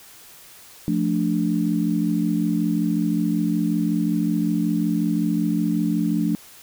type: chord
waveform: sine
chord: D minor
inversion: first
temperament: equal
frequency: 174.61 / 220 / 293.7 Hz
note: F3 / A3 / D4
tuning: 0 / 0 / 0 cents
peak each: -23 dBFS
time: 0.88-6.35 s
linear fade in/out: 0 ms
effects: white hiss -46 dBFS RMS until 6.62 s